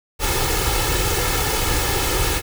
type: noise with comb filter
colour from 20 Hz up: pink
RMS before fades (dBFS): -20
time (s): 0.19-2.42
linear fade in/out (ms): 50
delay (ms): 2.3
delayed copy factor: +0.7
effects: none